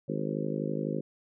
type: harmonic tone with a mistuned harmonic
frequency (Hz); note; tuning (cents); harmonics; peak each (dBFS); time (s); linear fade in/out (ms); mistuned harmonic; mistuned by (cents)
51.91; G#1; 0; 3 / 4 / 5 / 6 / 7 / 8 / 9 / 10; -35 / -36 / -37 / -38 / -38 / -39 / -40 / -40; 0.08-1.01; 10; 10; +34
effects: none